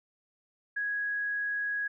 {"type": "tone", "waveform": "sine", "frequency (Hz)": 1661.2, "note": "G#6", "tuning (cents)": 0, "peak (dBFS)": -29, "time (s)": [0.76, 1.88], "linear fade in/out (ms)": 10, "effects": []}